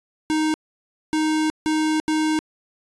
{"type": "tone bursts at uneven times", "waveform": "square", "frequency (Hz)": 311.1, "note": "D#4", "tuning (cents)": 0, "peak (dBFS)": -19, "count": 4, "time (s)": [[0.3, 0.54], [1.13, 1.5], [1.66, 2], [2.08, 2.39]], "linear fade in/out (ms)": 0, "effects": ["resampled to 22050 Hz"]}